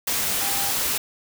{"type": "tone in noise", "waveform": "sine", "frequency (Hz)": 796, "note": "G5", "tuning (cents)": 26, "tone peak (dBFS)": -32, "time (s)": [0.41, 0.71], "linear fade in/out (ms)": 5, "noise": "white", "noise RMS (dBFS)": -24, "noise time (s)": [0.07, 0.98], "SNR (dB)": -11, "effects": []}